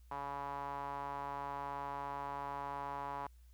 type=tone with band-pass filter; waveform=sawtooth; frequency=140.9 Hz; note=C#3; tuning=29 cents sharp; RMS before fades=-42 dBFS; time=0.11-3.27 s; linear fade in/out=5 ms; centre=950 Hz; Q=5; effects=added 60 Hz sine -57 dBFS peak until 3.53 s + white hiss -75 dBFS RMS until 3.53 s